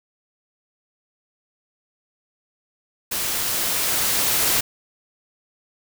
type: noise with level ramp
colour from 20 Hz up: white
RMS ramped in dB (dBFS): -25 to -19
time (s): 3.11-4.61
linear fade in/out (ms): 10
effects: none